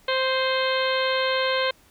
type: harmonic tone with a mistuned harmonic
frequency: 523.3 Hz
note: C5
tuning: in tune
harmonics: 1 / 2 / 3 / 4 / 5 / 6 / 7 / 8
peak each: -24 / -28 / -29 / -31 / -34 / -31 / -34 / -33 dBFS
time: 0.08-1.71 s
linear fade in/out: 5 ms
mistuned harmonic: 5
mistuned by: -35 cents
effects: pink hiss -57 dBFS RMS until 1.9 s